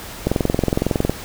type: click train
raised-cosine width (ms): 2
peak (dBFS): -3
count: 19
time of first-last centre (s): 0.27-1.096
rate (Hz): 21.8
effects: pink hiss -34 dBFS RMS until 1.24 s